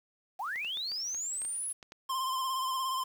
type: linear sweep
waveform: sine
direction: up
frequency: 693 to 10770 Hz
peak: -33 dBFS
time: 0.39-1.73 s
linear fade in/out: 10 ms
type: clicks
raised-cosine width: 0.2 ms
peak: -30 dBFS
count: 9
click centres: 0.559 / 0.648 / 0.772 / 0.918 / 1.147 / 1.418 / 1.45 / 1.828 / 1.921 s
type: tone with vibrato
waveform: square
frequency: 1046.5 Hz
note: C6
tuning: in tune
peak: -31 dBFS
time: 2.09-3.04 s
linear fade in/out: 10 ms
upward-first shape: triangle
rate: 17 Hz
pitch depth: 49 cents each way
effects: 9-bit